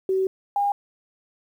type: tone pair in turn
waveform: sine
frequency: 380.1 / 809.4 Hz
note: F#4 / G#5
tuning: +47 / -45 cents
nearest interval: octave + minor second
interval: 1308 cents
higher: second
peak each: -19 dBFS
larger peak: neither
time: 0.09-0.27 / 0.56-0.72 s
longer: first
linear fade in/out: 2 ms
effects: 9-bit